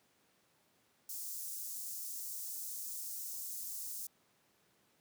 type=high-pass noise; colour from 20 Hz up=white; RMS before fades=-43 dBFS; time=1.09-4.07 s; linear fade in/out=5 ms; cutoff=5900 Hz; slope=24 dB/octave; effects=pink hiss -72 dBFS RMS until 5 s + high-pass 150 Hz 12 dB/octave